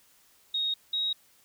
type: tone pair in turn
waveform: sine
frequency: 3746 / 3794 Hz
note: A#7 / A#7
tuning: +8 / +30 cents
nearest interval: unison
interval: 22 cents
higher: second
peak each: -26 / -26 dBFS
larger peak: neither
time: 0.54-0.74 / 0.93-1.13 s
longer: neither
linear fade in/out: 5 ms
effects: white hiss -62 dBFS RMS until 1.44 s